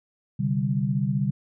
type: chord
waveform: sine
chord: C suspended second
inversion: none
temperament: equal with one note detuned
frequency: 130.81 / 146.32 / 196 Hz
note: C3 / D3 / G3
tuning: 0 / -6 / 0 cents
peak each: -26 dBFS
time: 0.39-1.31 s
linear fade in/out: 10 ms
effects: none